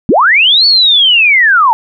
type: linear two-way sweep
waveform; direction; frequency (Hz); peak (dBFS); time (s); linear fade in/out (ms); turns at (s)
sine; up then down; 164.81 to 4492 to 855; -4; 0.09-1.73; 0; 0.66
effects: none